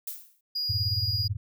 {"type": "noise with exponential decay", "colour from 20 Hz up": "violet", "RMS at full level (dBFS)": -32, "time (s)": [0.07, 0.41], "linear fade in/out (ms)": 5, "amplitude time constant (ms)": 73}
{"type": "tone", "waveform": "triangle", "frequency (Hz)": 4877, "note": "D#8", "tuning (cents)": -35, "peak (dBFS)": -26, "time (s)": [0.55, 1.28], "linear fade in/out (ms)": 10}
{"type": "tone with tremolo", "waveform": "sine", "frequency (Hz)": 102.1, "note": "G#2", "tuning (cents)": -29, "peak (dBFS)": -23, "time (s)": [0.69, 1.37], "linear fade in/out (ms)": 10, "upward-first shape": "sine", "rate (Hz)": 18, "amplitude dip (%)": 100}
{"effects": []}